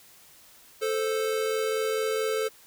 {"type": "tone pair together", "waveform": "square", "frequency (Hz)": [438.5, 523], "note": ["A4", "C5"], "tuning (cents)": [-6, -1], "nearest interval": "minor third", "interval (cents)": 305, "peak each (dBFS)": [-27, -32], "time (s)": [0.81, 2.49], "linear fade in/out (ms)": 20, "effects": ["white hiss -54 dBFS RMS until 2.66 s"]}